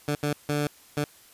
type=tone bursts at uneven times; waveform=15% pulse; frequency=146.9 Hz; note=D3; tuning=1 cent sharp; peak=-18 dBFS; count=4; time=0.08-0.15 / 0.23-0.33 / 0.49-0.67 / 0.97-1.04 s; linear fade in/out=2 ms; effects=white hiss -54 dBFS RMS until 1.33 s + resampled to 32000 Hz